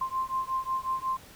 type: beating tone pair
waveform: sine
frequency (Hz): 1046.5 / 1052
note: C6 / C6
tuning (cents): 0 / +9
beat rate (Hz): 5.5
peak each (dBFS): -31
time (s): 0.01-1.17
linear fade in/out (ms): 5
effects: pink hiss -51 dBFS RMS until 1.35 s